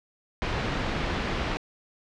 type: low-pass noise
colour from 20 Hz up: pink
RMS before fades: -29 dBFS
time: 0.42-1.57 s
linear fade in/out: 0 ms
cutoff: 3400 Hz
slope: 12 dB/octave
effects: low-pass 6000 Hz 12 dB/octave